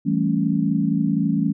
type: chord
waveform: sine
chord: A dominant seventh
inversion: second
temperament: equal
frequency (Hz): 164.81 / 196 / 220 / 277.2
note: E3 / G3 / A3 / C#4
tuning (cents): 0 / 0 / 0 / 0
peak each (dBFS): -23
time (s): 0.05-1.53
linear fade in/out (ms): 20
effects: none